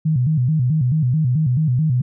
sine tone with vibrato, 140 Hz, C#3, 18 cents sharp, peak -14 dBFS, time 0.05-2.02 s, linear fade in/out 10 ms, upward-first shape square, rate 4.6 Hz, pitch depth 200 cents each way, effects none

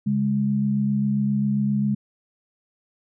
sine tone pair together, 138.8 / 206.3 Hz, C#3 / G#3, +3 / -11 cents, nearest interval perfect fifth, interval 686 cents, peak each -25 / -20 dBFS, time 0.06-1.95 s, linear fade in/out 10 ms, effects none

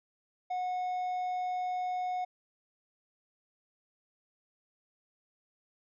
triangle tone, 730 Hz, F#5, 24 cents flat, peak -29 dBFS, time 0.5-2.25 s, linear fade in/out 10 ms, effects resampled to 16000 Hz

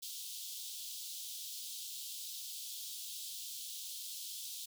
pink high-pass noise, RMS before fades -45 dBFS, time 0.02-4.66 s, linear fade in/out 10 ms, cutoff 3200 Hz, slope 48 dB/octave, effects none

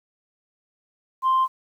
sine tone, 1046.5 Hz, C6, in tune, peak -15 dBFS, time 1.22-1.48 s, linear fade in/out 50 ms, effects tanh soft clip ceiling -14 dBFS + 9-bit

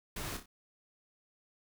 pink noise with echo, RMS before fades -40 dBFS, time 0.16-0.37 s, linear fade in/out 5 ms, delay 30 ms, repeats 3, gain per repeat -7 dB, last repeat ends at 0.46 s, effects none

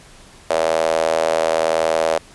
sawtooth tone with high-pass filter, 80.9 Hz, E2, 32 cents flat, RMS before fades -18 dBFS, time 0.5-2.18 s, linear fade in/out 5 ms, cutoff 580 Hz, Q 5, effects pink hiss -45 dBFS RMS until 2.34 s + resampled to 24000 Hz

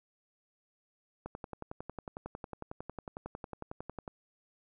click train, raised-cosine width 1 ms, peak -26 dBFS, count 32, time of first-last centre 1.26-4.078 s, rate 11 Hz, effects none

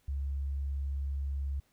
sine tone, 69.3 Hz, C#2, in tune, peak -31 dBFS, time 0.08-1.6 s, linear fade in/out 5 ms, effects pink hiss -71 dBFS RMS until 1.72 s

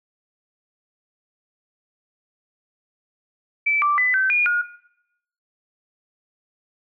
sine tone with pitch steps, 2317 / 1172 / 2002 / 1541 / 2434 / 1434 Hz, D7 / D6 / B6 / G6 / D#7 / F6, -24 / -4 / +23 / -30 / -39 / +45 cents, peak -16 dBFS, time 3.66-4.62 s, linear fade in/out 10 ms, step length 160 ms, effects noise-tail reverb RT60 0.8 s tail -19 dB re dry

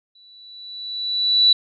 sine tone with exponential growth, 3951 Hz, B7, in tune, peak -9 dBFS, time 0.15-1.53 s, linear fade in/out 5 ms, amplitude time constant 300 ms, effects none

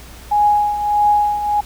sine tone with tremolo, 830.6 Hz, G#5, in tune, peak -9 dBFS, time 0.31-1.61 s, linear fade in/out 10 ms, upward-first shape triangle, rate 1.6 Hz, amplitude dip 70%, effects added 60 Hz sine -38 dBFS peak until 1.65 s + pink hiss -40 dBFS RMS until 1.65 s

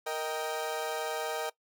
30% pulse chord, Eb major, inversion second, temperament equal with one note detuned, 466.2 / 625.1 / 784 Hz, Bb4 / Eb5 / G5, 0 / +8 / 0 cents, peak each -33 / -34 / -35 dBFS, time 0.06-1.5 s, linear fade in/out 10 ms, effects noise-tail reverb RT60 0.1 s tail -20 dB re dry

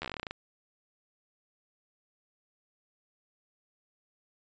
slowing click train, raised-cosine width 0.3 ms, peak -20 dBFS, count 13, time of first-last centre 0.02-0.31 s, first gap 12 ms, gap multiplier 1.12, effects resampled to 16000 Hz

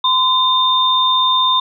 sine tone pair together, 1024 / 3624 Hz, C6 / A#7, -38 / -50 cents, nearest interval octave + minor seventh, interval 2188 cents, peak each -14 dBFS, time 0.04-1.6 s, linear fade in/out 5 ms, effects none

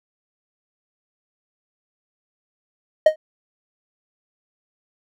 triangle tone with exponential decay, 622.3 Hz, D#5, in tune, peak -3 dBFS, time 3.06-3.16 s, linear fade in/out 5 ms, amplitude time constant 21 ms, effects none

